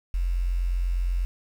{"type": "tone with quantisation", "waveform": "sine", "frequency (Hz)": 44.18, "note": "F1", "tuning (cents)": 21, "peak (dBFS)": -22, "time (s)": [0.14, 1.25], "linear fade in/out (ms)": 0, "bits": 8, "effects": []}